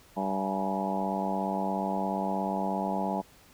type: harmonic tone with a mistuned harmonic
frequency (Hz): 97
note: G2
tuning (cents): -18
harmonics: 2 / 3 / 4 / 5 / 6 / 7 / 8 / 9 / 10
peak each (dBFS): -32 / -38 / -40 / -41 / -38 / -35 / -42 / -33 / -39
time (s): 0.16-3.22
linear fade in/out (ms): 20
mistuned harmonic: 9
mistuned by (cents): -57
effects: pink hiss -57 dBFS RMS until 3.53 s